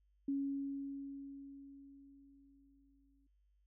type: tone with exponential decay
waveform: sine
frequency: 277.2 Hz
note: C#4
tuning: in tune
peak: -33 dBFS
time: 0.28-3.27 s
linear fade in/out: 5 ms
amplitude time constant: 650 ms
effects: added 50 Hz sine -70 dBFS peak until 3.66 s